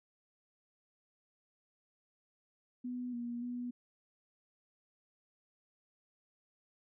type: tone with pitch steps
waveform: sine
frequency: 247.7 / 238.7 / 244.5 Hz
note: B3 / A#3 / B3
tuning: +5 / +41 / -17 cents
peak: -37 dBFS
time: 2.84-3.71 s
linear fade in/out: 10 ms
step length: 290 ms
effects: none

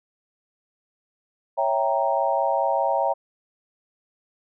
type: chord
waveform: sine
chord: C# diminished seventh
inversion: none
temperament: equal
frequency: 554.4 / 659.3 / 784 / 932.3 Hz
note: C#5 / E5 / G5 / Bb5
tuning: 0 / 0 / 0 / 0 cents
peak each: -25 dBFS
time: 1.57-3.14 s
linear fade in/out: 20 ms
effects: none

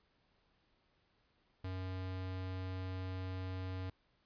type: tone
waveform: square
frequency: 93.1 Hz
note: F#2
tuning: 11 cents sharp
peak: -40 dBFS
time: 1.64-3.9 s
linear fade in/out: 5 ms
effects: pink hiss -75 dBFS RMS until 4.25 s + resampled to 11025 Hz

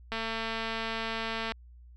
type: click train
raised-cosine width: 0.3 ms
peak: -18 dBFS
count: 316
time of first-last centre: 0.12-1.52 s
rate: 225 Hz
effects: added 60 Hz sine -49 dBFS peak until 1.96 s

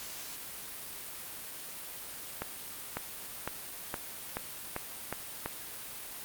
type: accelerating click train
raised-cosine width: 0.5 ms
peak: -18 dBFS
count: 8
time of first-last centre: 2.42-5.46 s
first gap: 550 ms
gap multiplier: 0.92
effects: white hiss -43 dBFS RMS until 6.24 s + Opus 48 kbps

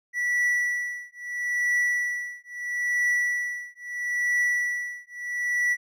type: tone with tremolo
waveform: triangle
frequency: 1953 Hz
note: B6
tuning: 20 cents flat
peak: -18 dBFS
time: 0.13-5.77 s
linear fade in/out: 50 ms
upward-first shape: triangle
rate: 0.76 Hz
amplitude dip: 100%
effects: none

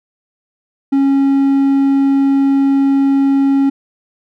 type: tone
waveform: triangle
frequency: 274.6 Hz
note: C#4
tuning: 16 cents flat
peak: -7 dBFS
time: 0.92-3.7 s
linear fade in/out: 10 ms
effects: none

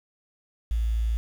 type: tone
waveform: sine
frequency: 56.3 Hz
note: A1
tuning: 40 cents sharp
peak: -22 dBFS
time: 0.71-1.17 s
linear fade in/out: 0 ms
effects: 8-bit

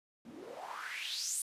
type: noise with band-pass filter sweep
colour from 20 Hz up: white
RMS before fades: -41 dBFS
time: 0.25-1.42 s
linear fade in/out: 2 ms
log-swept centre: 210 to 9800 Hz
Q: 5.2
effects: resampled to 32000 Hz

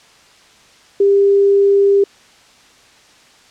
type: tone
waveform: sine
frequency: 398.5 Hz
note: G4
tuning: 28 cents sharp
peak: -8 dBFS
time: 1-2.04 s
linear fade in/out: 5 ms
effects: white hiss -47 dBFS RMS until 3.5 s + low-pass 6000 Hz 12 dB/octave

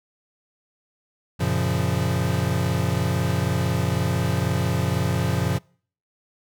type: chord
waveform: square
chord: Gb major seventh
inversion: none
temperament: equal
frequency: 92.5 / 116.54 / 138.59 / 174.61 Hz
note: Gb2 / Bb2 / Db3 / F3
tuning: 0 / 0 / 0 / 0 cents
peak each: -27 dBFS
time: 1.39-5.59 s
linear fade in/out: 20 ms
effects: noise-tail reverb RT60 0.5 s tail -26 dB re dry

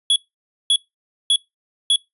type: tone bursts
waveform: square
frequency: 3367 Hz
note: G#7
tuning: 23 cents sharp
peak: -13 dBFS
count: 4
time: 0.1-1.96 s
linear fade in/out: 2 ms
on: 60 ms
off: 540 ms
effects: noise-tail reverb RT60 0.2 s tail -25 dB re dry + resampled to 32000 Hz

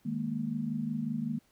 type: chord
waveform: sine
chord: D# suspended fourth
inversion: none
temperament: equal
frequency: 155.56 / 207.7 / 233.1 Hz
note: D#3 / G#3 / A#3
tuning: 0 / 0 / 0 cents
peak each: -37 / -36 / -33 dBFS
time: 0.05-1.39 s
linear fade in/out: 10 ms
effects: pink hiss -68 dBFS RMS until 1.51 s

